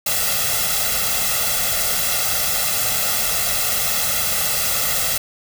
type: noise with comb filter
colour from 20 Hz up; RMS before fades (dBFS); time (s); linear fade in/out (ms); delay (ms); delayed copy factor
white; -20; 0.06-5.18; 5; 1.5; +0.95
effects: none